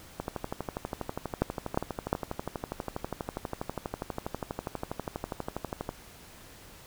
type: two click trains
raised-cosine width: 1 ms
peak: -18 / -10 dBFS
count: 71 / 3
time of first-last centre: 0.2-5.891 / 1.42-2.129 s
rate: 12.3 / 2.82 Hz
effects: pink hiss -51 dBFS RMS until 6.86 s